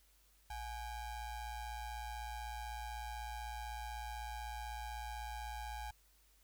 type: ring-modulated tone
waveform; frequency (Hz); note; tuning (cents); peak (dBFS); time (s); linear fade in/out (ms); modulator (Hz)
square; 392; G4; 0; -40; 0.5-5.91; 5; 450
effects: added 50 Hz sine -69 dBFS peak until 6.43 s + white hiss -71 dBFS RMS until 6.43 s